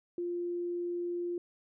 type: tone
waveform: sine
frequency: 349.2 Hz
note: F4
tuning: in tune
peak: -32 dBFS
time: 0.18-1.38 s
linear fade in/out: 2 ms
effects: none